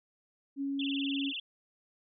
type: tone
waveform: sine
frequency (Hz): 277.2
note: C#4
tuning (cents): 0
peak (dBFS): -31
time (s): 0.56-1.33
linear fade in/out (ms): 50
type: tone with vibrato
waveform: sine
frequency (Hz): 3081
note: G7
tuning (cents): -31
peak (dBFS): -35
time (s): 0.79-1.4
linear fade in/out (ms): 5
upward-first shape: sine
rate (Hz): 20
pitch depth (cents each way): 250
effects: none